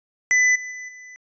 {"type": "tone with level steps", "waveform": "square", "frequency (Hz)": 2000, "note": "B6", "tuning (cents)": 21, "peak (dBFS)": [-15, -31, -33, -40], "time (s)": [0.31, 1.16], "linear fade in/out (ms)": 0, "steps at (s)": [0.55, 0.71, 0.88], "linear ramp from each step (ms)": 10, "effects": ["resampled to 16000 Hz"]}